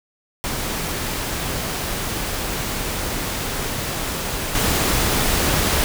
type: noise with level steps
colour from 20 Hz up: pink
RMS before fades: -25 / -19 dBFS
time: 0.44-5.84 s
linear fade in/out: 0 ms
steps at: 4.55 s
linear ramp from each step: 2 ms
effects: none